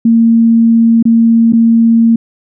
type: tone with dropouts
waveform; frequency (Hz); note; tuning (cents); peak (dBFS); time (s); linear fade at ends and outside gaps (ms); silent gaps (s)
sine; 229.1; A#3; -30; -4; 0.05-2.16; 5; 1.027-1.053 / 1.524-1.532
effects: none